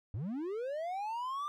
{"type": "linear sweep", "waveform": "triangle", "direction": "up", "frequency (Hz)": [87.4, 1200], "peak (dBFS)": -33, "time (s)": [0.14, 1.48], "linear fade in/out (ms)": 0, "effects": []}